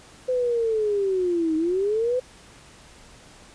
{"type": "linear two-way sweep", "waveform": "sine", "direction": "down then up", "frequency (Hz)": [513, 311.1, 513], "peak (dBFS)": -20, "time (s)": [0.28, 2.2], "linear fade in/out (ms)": 10, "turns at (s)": 1.56, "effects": ["pink hiss -49 dBFS RMS until 3.54 s", "resampled to 22050 Hz"]}